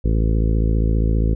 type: harmonic tone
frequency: 55 Hz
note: A1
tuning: in tune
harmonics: 1 / 2 / 3 / 4 / 5 / 6 / 7 / 8 / 9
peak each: -16 / -22 / -26 / -28 / -30 / -32 / -33 / -34 / -35 dBFS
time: 0.04-1.35 s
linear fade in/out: 10 ms
effects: none